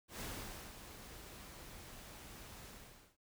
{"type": "noise with ADSR envelope", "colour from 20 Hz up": "pink", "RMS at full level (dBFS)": -44, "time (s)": [0.08, 3.17], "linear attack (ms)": 120, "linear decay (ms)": 520, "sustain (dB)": -9, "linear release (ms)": 480, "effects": ["noise-tail reverb RT60 0.2 s tail -25 dB re dry"]}